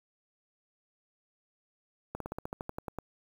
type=slowing click train; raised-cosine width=1 ms; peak=-22 dBFS; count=12; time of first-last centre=2.15-2.987 s; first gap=53 ms; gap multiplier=1.07; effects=8-bit